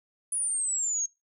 sine exponential sweep, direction down, 9950 to 6450 Hz, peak -26 dBFS, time 0.32-1.06 s, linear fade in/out 5 ms, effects noise-tail reverb RT60 0.2 s tail -21 dB re dry

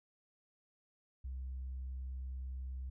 sine tone, 64.9 Hz, C2, 13 cents flat, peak -38 dBFS, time 1.24-2.9 s, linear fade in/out 10 ms, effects tanh soft clip ceiling -37 dBFS

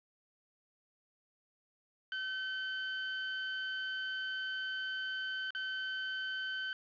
30% pulse tone with dropouts, 1532 Hz, G6, 40 cents flat, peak -33 dBFS, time 2.12-6.73 s, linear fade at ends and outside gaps 1 ms, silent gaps 5.506-5.549 s, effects resampled to 11025 Hz + 10-bit

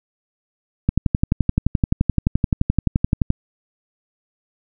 click train, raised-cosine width 5 ms, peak -3 dBFS, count 29, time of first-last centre 0.89-3.304 s, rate 11.6 Hz, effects none

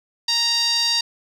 sawtooth tone with band-pass filter, 932.3 Hz, A#5, in tune, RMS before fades -20 dBFS, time 0.28-1.01 s, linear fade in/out 5 ms, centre 4600 Hz, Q 4.6, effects none

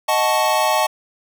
square chord, D# half-diminished seventh, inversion none, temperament equal with one note detuned, 622.3 / 740 / 874.9 / 1108.7 Hz, D#5 / F#5 / A5 / C#6, 0 / 0 / -10 / 0 cents, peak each -21 / -23 / -20 / -23 dBFS, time 0.08-0.87 s, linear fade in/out 10 ms, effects none

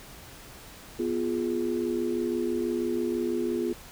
sine chord, F diminished, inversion second, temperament equal, 246.9 / 349.2 / 415.3 Hz, Cb4 / F4 / Ab4, 0 / 0 / 0 cents, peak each -31 / -28 / -32 dBFS, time 0.99-3.73 s, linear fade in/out 5 ms, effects pink hiss -47 dBFS RMS until 3.91 s

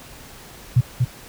sine tone with echo, 123.5 Hz, B2, in tune, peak -10 dBFS, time 0.76-0.81 s, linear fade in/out 10 ms, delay 240 ms, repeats 1, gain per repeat -4 dB, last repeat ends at 1.05 s, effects pink hiss -42 dBFS RMS until 1.28 s

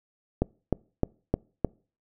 click train, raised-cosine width 2 ms, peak -9 dBFS, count 5, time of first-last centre 0.42-1.647 s, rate 3.26 Hz, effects noise-tail reverb RT60 0.4 s tail -26 dB re dry

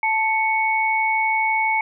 sine tone pair together, 879.8 / 2217 Hz, A5 / C#7, 0 / 0 cents, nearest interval octave + major third, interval 1600 cents, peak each -20 dBFS, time 0.03-1.81 s, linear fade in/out 2 ms, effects none

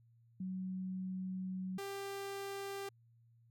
sine / sawtooth tone pair in turn, 186.6 / 395.4 Hz, F#3 / G4, +15 / +15 cents, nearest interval octave + minor second, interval 1300 cents, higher second, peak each -38 / -37 dBFS, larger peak second, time 0.4-1.78 / 1.78-2.89 s, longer first, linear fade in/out 5 ms, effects added 116 Hz sine -64 dBFS peak until 3.5 s

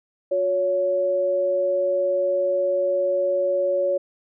sine tone pair together, 361.7 / 560.4 Hz, F#4 / C#5, -39 / +19 cents, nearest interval minor sixth, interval 758 cents, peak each -28 / -19 dBFS, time 0.31-3.98 s, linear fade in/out 10 ms, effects none

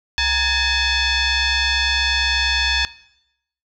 sine tone with frequency modulation, 932.3 Hz, A#5, in tune, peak -16 dBFS, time 0.18-2.85 s, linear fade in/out 0 ms, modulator 868 Hz, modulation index 4.9, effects noise-tail reverb RT60 0.8 s tail -19 dB re dry

